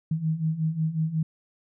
sine beating tone pair, 155.56 / 161.06 Hz, D#3 / E3, 0 / -40 cents, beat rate 5.5 Hz, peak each -29 / -25 dBFS, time 0.11-1.23 s, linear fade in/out 5 ms, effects none

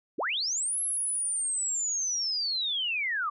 sine linear two-way sweep, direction up then down, 185 to 11175 to 1131 Hz, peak -27 dBFS, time 0.18-3.3 s, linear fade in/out 10 ms, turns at 0.81 s, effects none

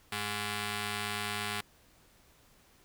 5% pulse ring-modulated tone, 309.7 Hz, D#4, 8 cents flat, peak -19 dBFS, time 0.12-1.61 s, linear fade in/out 5 ms, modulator 519 Hz, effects pink hiss -63 dBFS RMS until 2.84 s

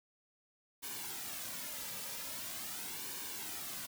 white noise with flanger, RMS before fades -43 dBFS, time 0.82-3.87 s, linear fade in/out 20 ms, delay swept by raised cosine 1.5 to 2.8 ms, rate 0.43 Hz, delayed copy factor -0.6, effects none

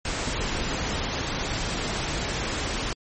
pink noise, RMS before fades -28 dBFS, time 0.05-2.93 s, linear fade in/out 2 ms, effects MP3 32 kbps

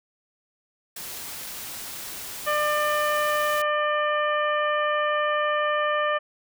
white noise, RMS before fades -36 dBFS, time 0.96-3.62 s, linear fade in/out 5 ms
harmonic tone, 598 Hz, D5, 31 cents sharp, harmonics 1 / 2 / 3 / 4 / 5, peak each -25 / -25 / -28 / -37 / -36 dBFS, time 2.46-6.19 s, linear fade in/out 20 ms
effects none

